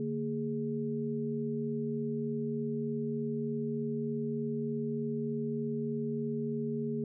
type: tone cluster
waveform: sine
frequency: 145.4 / 228.7 / 414.7 Hz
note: D3 / A#3 / G#4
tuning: -17 / -33 / -3 cents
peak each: -38 / -34 / -36 dBFS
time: 0-7.04 s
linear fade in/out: 2 ms
effects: none